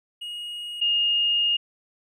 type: tone pair in turn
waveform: triangle / sine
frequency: 2876 / 2843 Hz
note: F#7 / F7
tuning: -50 / +30 cents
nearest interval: unison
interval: 20 cents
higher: first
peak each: -30 / -19 dBFS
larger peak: second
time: 0.21-0.81 / 0.81-1.57 s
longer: second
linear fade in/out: 10 ms
effects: none